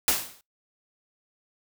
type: noise with exponential decay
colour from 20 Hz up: white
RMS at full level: -19 dBFS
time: 0.08-0.41 s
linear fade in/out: 1 ms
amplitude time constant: 70 ms
effects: noise-tail reverb RT60 0.2 s tail -26 dB re dry